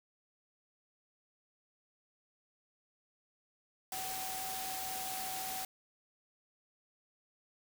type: tone in noise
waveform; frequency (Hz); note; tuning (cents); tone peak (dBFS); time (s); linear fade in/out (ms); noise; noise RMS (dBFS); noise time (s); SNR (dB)
sine; 758; F#5; +42; -42; 3.92-5.65; 2; white; -41; 3.92-5.65; -4
effects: none